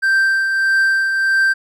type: tone with tremolo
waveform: triangle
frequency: 1568 Hz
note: G6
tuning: in tune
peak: -9 dBFS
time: 0.02-1.54 s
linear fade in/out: 20 ms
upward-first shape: triangle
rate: 1.6 Hz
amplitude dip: 45%
effects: none